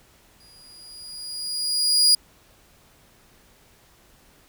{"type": "tone with exponential growth", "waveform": "35% pulse", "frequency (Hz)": 4878, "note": "D#8", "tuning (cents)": -35, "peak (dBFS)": -11, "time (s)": [0.4, 2.15], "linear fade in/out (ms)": 5, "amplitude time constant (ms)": 380, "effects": ["pink hiss -56 dBFS RMS until 4.48 s"]}